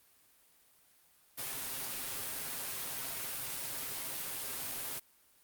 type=noise with comb filter; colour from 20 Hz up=white; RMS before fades=-39 dBFS; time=1.37-5 s; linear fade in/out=20 ms; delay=7.5 ms; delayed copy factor=+0.6; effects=white hiss -66 dBFS RMS until 5.43 s + Opus 32 kbps